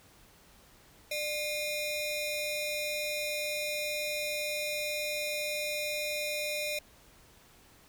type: ring-modulated tone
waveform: sawtooth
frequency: 1523 Hz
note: F#6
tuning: 50 cents sharp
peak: -25 dBFS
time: 1.11-6.79 s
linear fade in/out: 5 ms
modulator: 926 Hz
effects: pink hiss -59 dBFS RMS until 7.88 s